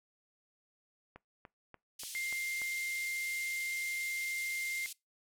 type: click train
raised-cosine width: 0.5 ms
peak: -34 dBFS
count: 6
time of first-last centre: 1.16-2.618 s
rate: 3.43 Hz
type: band-pass noise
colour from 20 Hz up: white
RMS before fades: -45 dBFS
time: 1.99-4.93 s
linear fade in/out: 5 ms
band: 2800 to 12000 Hz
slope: 24 dB/octave
type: tone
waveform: sine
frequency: 2100 Hz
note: C7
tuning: 6 cents sharp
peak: -35 dBFS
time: 2.15-4.86 s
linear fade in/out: 0 ms
effects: noise-tail reverb RT60 0.2 s tail -23 dB re dry